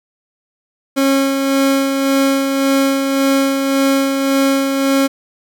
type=tone with tremolo; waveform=30% pulse; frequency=272.7 Hz; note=C#4; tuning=28 cents flat; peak=-8 dBFS; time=0.96-5.08 s; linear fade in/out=20 ms; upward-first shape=sine; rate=1.8 Hz; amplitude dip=40%; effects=none